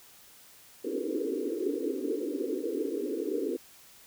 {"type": "band-pass noise", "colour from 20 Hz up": "white", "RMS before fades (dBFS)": -32, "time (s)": [0.84, 3.57], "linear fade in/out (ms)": 10, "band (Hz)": [260, 480], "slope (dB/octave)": 96, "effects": ["white hiss -55 dBFS RMS until 4.06 s"]}